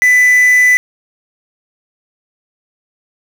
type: tone with quantisation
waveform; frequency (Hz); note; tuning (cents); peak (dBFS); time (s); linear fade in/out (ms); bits
triangle; 1993; B6; +15; -4; 0.02-0.77; 0; 4
effects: none